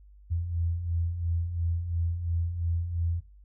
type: beating tone pair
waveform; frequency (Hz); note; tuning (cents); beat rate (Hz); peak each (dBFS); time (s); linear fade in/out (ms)
sine; 82.41 / 85.31; E2 / F2; 0 / -40; 2.9; -35 / -27; 0.3-3.21; 20
effects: noise-tail reverb RT60 0.3 s tail -20 dB re dry + added 50 Hz sine -50 dBFS peak until 3.44 s